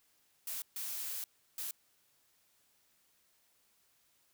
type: noise bursts at uneven times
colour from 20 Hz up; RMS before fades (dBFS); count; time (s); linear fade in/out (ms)
blue; -40; 3; 0.47-0.62 / 0.76-1.24 / 1.58-1.71; 2
effects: white hiss -72 dBFS RMS until 4.33 s